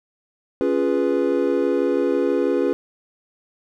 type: chord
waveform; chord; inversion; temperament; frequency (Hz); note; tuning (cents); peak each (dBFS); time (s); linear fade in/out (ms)
triangle; C# dominant seventh; none; equal; 277.2 / 349.2 / 415.3 / 493.9; C#4 / E#4 / G#4 / B4; 0 / 0 / 0 / 0; -21; 0.61-2.73; 0
effects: none